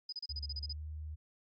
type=tone bursts; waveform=sine; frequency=4984 Hz; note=D#8; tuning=2 cents sharp; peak=-38 dBFS; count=10; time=0.09-0.728 s; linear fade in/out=5 ms; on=35 ms; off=32 ms
type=tone with pitch glide; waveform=sine; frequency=72.1 to 76.83 Hz; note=D2 to D#2; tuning=-31 to -21 cents; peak=-40 dBFS; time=0.29-1.16 s; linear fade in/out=20 ms; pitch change=+110 cents; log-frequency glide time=0.56-0.82 s
effects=AAC 64 kbps